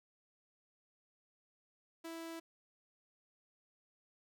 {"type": "tone", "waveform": "sawtooth", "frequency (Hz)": 329.6, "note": "E4", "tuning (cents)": 0, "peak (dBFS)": -40, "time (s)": [2.04, 2.4], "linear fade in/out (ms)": 10, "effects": []}